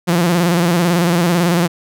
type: tone with vibrato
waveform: sawtooth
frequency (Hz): 172.7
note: F3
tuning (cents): -19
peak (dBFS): -8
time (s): 0.07-1.68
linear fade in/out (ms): 20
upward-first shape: square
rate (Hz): 18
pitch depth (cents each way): 59
effects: none